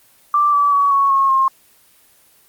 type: tone with pitch steps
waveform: sine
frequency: 1174.7 / 1152.5 / 1130.8 / 1109.4 / 1088.5 / 1067.9 Hz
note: D6 / D6 / C#6 / C#6 / C#6 / C6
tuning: 0 / -33 / +34 / +1 / -32 / +35 cents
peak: -11 dBFS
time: 0.34-1.48 s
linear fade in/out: 2 ms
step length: 190 ms
effects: white hiss -52 dBFS RMS until 2.48 s + Opus 24 kbps